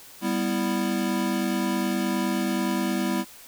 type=chord; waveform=square; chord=E minor; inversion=first; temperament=equal with one note detuned; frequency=197.36 / 246.9 / 329.6 Hz; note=G3 / B3 / E4; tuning=+12 / 0 / 0 cents; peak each=-28 / -29 / -29 dBFS; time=0.21-3.25 s; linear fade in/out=50 ms; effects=white hiss -47 dBFS RMS until 3.47 s